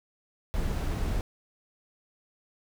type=noise; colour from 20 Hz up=brown; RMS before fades=-29 dBFS; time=0.54-1.21 s; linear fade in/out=0 ms; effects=none